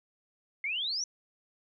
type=exponential sweep; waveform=sine; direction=up; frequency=2093 to 6020 Hz; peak=-30 dBFS; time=0.64-1.04 s; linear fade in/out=2 ms; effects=none